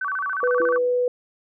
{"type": "tone with vibrato", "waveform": "sine", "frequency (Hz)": 1318.5, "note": "E6", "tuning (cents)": 0, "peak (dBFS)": -23, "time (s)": [0.01, 0.78], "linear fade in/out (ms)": 5, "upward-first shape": "square", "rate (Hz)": 14, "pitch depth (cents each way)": 250}
{"type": "tone", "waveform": "sine", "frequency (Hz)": 493.9, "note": "B4", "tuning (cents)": 0, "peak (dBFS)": -18, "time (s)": [0.43, 1.08], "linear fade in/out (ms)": 2}
{"type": "tone with exponential decay", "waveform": "sine", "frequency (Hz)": 338.5, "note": "E4", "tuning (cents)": 46, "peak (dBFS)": -24, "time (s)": [0.6, 1.06], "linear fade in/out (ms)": 2, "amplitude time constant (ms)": 98}
{"effects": []}